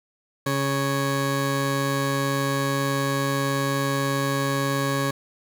20% pulse tone pair together, 138.3 / 553.2 Hz, C#3 / C#5, -4 / -4 cents, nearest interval 2 octaves, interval 2400 cents, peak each -19 / -22 dBFS, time 0.46-5.11 s, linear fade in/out 5 ms, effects none

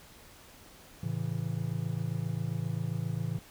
triangle chord, A major, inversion none, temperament just, 110 / 137.5 / 165 Hz, A2 / C#3 / E3, 0 / -14 / +2 cents, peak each -33 dBFS, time 1.03-3.39 s, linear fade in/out 5 ms, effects pink hiss -54 dBFS RMS until 3.5 s

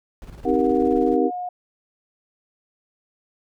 brown noise with tremolo, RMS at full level -37 dBFS, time 0.22-1.16 s, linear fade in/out 0 ms, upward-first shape square, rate 19 Hz, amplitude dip 55%
sine chord, C minor seventh, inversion none, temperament just, 261.6 / 314 / 392.4 / 470.9 Hz, C4 / Eb4 / G4 / Bb4, 0 / +16 / +2 / +18 cents, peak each -22 dBFS, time 0.44-1.31 s, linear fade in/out 50 ms
sine tone with pitch glide, 730 to 719.9 Hz, F#5 to F#5, -24 to -48 cents, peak -26 dBFS, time 0.45-1.49 s, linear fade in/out 5 ms, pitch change -24 cents, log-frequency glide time 0.73-1.32 s
effects none

